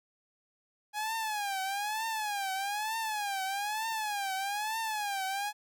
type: tone with vibrato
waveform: sawtooth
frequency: 829 Hz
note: G#5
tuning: 3 cents flat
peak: -28 dBFS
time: 0.93-5.53 s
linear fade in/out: 50 ms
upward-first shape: triangle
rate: 1.1 Hz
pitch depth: 160 cents each way
effects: none